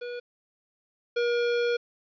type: tone pair in turn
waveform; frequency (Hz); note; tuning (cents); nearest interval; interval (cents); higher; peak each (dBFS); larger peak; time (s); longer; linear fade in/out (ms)
square; 485.2 / 477.1; B4 / A#4; -31 / +40; unison; 29; first; -34 / -24; second; 0.01-0.2 / 1.16-1.77; second; 10
effects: resampled to 11025 Hz + 10-bit